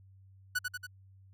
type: tone with echo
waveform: 45% pulse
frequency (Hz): 1480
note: F#6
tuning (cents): 0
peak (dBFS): -28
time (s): 0.55-0.59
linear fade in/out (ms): 10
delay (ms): 93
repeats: 3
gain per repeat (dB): -4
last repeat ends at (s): 0.869
effects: added 96 Hz sine -55 dBFS peak until 1.33 s